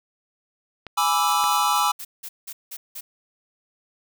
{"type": "clicks", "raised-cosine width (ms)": 0.3, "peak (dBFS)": [-20, -17], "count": 2, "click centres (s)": [0.867, 1.44]}
{"type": "chord", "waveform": "square", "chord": "E dominant seventh", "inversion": "first", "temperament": "equal", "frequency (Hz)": [830.6, 987.8, 1174.7, 1318.5], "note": ["G#5", "B5", "D6", "E6"], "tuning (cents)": [0, 0, 0, 0], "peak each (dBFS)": -25, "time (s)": [0.97, 1.92], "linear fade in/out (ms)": 10}
{"type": "noise bursts", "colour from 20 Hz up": "blue", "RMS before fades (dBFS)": -35, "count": 8, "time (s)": [1.27, 3.01], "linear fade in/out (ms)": 10, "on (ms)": 60, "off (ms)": 180}
{"effects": []}